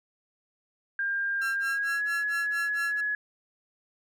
sine tone with pitch glide, 1601 to 1690.3 Hz, G6 to G#6, +36 to +30 cents, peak -26 dBFS, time 0.99-3.15 s, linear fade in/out 2 ms, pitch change +94 cents, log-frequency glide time 1.59-2.07 s
sawtooth tone with tremolo, 1358 Hz, F6, 49 cents flat, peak -30 dBFS, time 1.41-3.01 s, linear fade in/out 10 ms, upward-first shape sine, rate 4.4 Hz, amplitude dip 100%
effects none

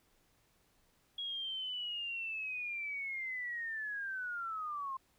sine linear sweep, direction down, 3322 to 1046.5 Hz, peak -37 dBFS, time 1.18-4.97 s, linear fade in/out 5 ms, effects pink hiss -72 dBFS RMS until 5.18 s

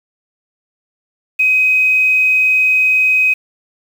sine tone with quantisation, 2522 Hz, D#7, 23 cents sharp, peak -9 dBFS, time 1.39-3.34 s, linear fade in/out 10 ms, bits 6, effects none

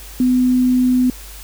sine tone, 251.9 Hz, B3, 34 cents sharp, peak -11 dBFS, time 0.2-1.1 s, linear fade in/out 2 ms, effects added 50 Hz sine -35 dBFS peak until 1.43 s + white hiss -38 dBFS RMS until 1.43 s

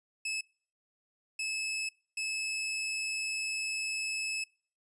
sawtooth tone bursts at uneven times, 2600 Hz, E7, 24 cents flat, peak -29 dBFS, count 3, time 0.25-0.41 / 1.39-1.89 / 2.17-4.44 s, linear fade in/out 5 ms, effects noise-tail reverb RT60 0.5 s tail -26 dB re dry + resampled to 24000 Hz

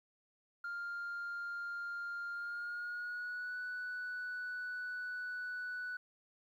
sine tone with pitch glide, 1400 to 1483.2 Hz, F6 to F#6, +4 to +4 cents, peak -37 dBFS, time 0.64-5.97 s, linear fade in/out 5 ms, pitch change +100 cents, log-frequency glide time 2.34-3.57 s, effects tanh soft clip ceiling -37 dBFS + 12-bit

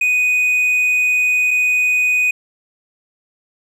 triangle tone pair in turn, 2489 / 2489 Hz, D#7 / D#7, 0 / 0 cents, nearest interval unison, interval 0 cents, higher neither, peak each -11 dBFS, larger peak neither, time 0.01-1.51 / 1.51-2.31 s, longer first, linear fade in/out 5 ms, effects none

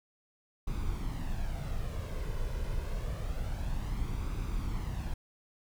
brown noise with flanger, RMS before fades -34 dBFS, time 0.67-5.14 s, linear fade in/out 5 ms, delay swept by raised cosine 0.81 to 2.01 ms, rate 0.27 Hz, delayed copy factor +0.5, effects none

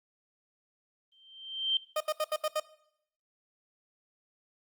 sine tone with exponential growth, 3136 Hz, G7, in tune, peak -23 dBFS, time 1.12-1.77 s, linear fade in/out 2 ms, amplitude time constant 140 ms
30% pulse tone bursts, 616 Hz, D#5, 17 cents flat, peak -25 dBFS, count 6, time 1.96-2.6 s, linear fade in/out 5 ms, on 45 ms, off 74 ms
effects noise-tail reverb RT60 0.7 s tail -18 dB re dry + Opus 32 kbps

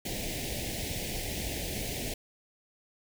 pink band-stop noise, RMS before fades -35 dBFS, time 0.05-2.14 s, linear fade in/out 5 ms, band 770 to 1900 Hz, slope 48 dB/octave, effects none

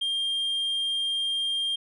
sine tone, 3202 Hz, G7, 36 cents sharp, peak -22 dBFS, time 0.01-1.76 s, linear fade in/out 10 ms, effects tanh soft clip ceiling -24 dBFS

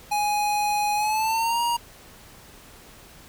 square tone with pitch glide, 832 to 944.7 Hz, G#5 to A#5, +3 to +23 cents, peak -22 dBFS, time 0.11-1.77 s, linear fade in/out 10 ms, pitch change +220 cents, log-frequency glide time 0.95-1.61 s, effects pink hiss -48 dBFS RMS until 3.28 s

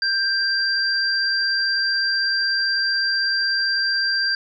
sine tone pair together, 1579 / 4732 Hz, G6 / D8, +12 / +12 cents, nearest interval octave + perfect fifth, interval 1900 cents, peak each -21 dBFS, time 0.02-4.35 s, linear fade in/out 2 ms, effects none

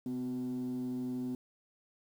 sine tone with frequency modulation, 252.4 Hz, B3, 38 cents sharp, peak -32 dBFS, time 0.06-1.35 s, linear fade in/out 2 ms, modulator 122 Hz, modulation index 0.44, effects tanh soft clip ceiling -32 dBFS + 10-bit

